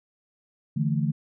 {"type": "chord", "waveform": "sine", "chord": "D suspended second", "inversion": "none", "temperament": "equal", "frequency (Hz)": [146.83, 164.81, 220], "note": ["D3", "E3", "A3"], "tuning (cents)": [0, 0, 0], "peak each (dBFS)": [-25, -27, -28], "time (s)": [0.76, 1.12], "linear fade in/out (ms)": 10, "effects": []}